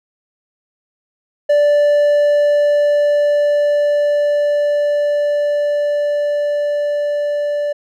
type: tone with level ramp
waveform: triangle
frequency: 585 Hz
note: D5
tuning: 7 cents flat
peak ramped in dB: -7 to -14 dBFS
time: 1.49-7.73 s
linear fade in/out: 10 ms
effects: none